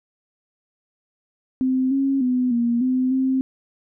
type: tone with pitch steps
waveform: sine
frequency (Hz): 259.3 / 272.3 / 251.3 / 236.4 / 256.3 / 262.7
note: C4 / C#4 / B3 / A#3 / C4 / C4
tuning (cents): -15 / -31 / +30 / +24 / -36 / +7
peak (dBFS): -17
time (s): 1.61-3.41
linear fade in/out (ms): 0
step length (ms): 300
effects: none